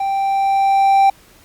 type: tone with level ramp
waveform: triangle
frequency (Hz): 784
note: G5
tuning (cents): 0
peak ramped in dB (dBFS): -15 to -6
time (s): 0-1.1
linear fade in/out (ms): 5
effects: pink hiss -48 dBFS RMS until 1.44 s + Opus 48 kbps